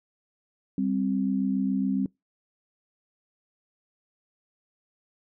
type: tone pair together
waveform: sine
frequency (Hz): 196 / 263.2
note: G3 / C4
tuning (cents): 0 / +10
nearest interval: perfect fourth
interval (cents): 510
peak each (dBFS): -26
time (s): 0.78-2.06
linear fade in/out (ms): 2
effects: noise-tail reverb RT60 0.2 s tail -25 dB re dry